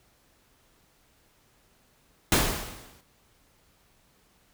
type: noise with exponential decay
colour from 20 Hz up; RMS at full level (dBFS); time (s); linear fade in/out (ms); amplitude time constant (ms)
pink; -19; 2.32-3.01; 2; 150
effects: pink hiss -64 dBFS RMS until 4.53 s